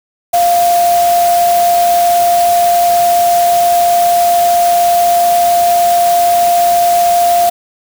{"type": "tone in noise", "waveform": "sine", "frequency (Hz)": 697, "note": "F5", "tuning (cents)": -4, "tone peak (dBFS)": -7, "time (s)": [0.33, 7.5], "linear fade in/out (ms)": 10, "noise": "white", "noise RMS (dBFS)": -21, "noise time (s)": [0.33, 7.5], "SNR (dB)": 11, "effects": []}